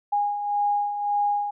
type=beating tone pair; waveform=sine; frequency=819 / 820.8 Hz; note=G#5 / G#5; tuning=-24 / -21 cents; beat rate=1.8 Hz; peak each=-30 / -22 dBFS; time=0.12-1.51 s; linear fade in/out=10 ms; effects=none